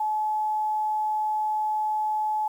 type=tone; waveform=sine; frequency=857 Hz; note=A5; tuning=46 cents flat; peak=-23 dBFS; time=0-2.48 s; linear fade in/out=5 ms; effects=9-bit